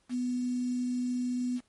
sine tone with quantisation, 247.9 Hz, B3, 7 cents sharp, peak -28 dBFS, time 0.09-1.61 s, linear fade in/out 50 ms, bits 8, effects pink hiss -70 dBFS RMS until 1.68 s + MP3 48 kbps

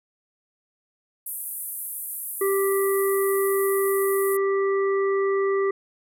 pink band-pass noise, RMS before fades -33 dBFS, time 1.26-4.37 s, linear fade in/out 5 ms, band 10000 to 14000 Hz, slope 48 dB/octave
harmonic tone, 392 Hz, G4, in tune, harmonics 1 / 3 / 5, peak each -20 / -30 / -34 dBFS, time 2.41-5.71 s, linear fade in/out 5 ms
effects none

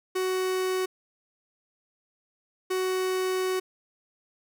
45% pulse tone bursts at uneven times, 372.7 Hz, F#4, 13 cents sharp, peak -25 dBFS, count 2, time 0.15-0.86 / 2.7-3.6 s, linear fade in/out 10 ms, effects none

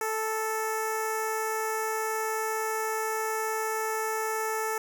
10% pulse tone with notch filter, 439.1 Hz, A4, 4 cents flat, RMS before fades -30 dBFS, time 0.01-4.78 s, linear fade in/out 2 ms, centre 3300 Hz, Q 0.65, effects none

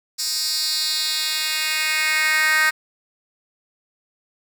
10% pulse tone with high-pass filter sweep, 311.1 Hz, D#4, in tune, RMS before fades -21 dBFS, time 0.18-2.71 s, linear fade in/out 20 ms, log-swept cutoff 5600 to 1700 Hz, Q 2.7, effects none

